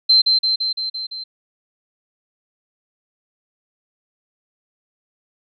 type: tone with echo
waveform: sine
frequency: 4110 Hz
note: C8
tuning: 32 cents flat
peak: -9 dBFS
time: 0.09-0.22 s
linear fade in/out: 10 ms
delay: 170 ms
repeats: 6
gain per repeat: -3 dB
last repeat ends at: 1.24 s
effects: none